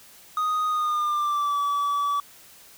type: tone with pitch glide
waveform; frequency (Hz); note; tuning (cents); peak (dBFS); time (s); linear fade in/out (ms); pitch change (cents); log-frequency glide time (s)
triangle; 1244.5 to 1147.8; D#6 to D6; 0 to -40; -20; 0.37-2.2; 2; -140; 0.68-1.59
effects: white hiss -50 dBFS RMS until 2.77 s